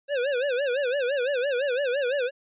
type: tone with vibrato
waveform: square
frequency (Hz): 529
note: C5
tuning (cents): +19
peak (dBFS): -24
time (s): 0.08-2.31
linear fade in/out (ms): 50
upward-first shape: sine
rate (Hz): 5.9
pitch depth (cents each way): 170
effects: resampled to 8000 Hz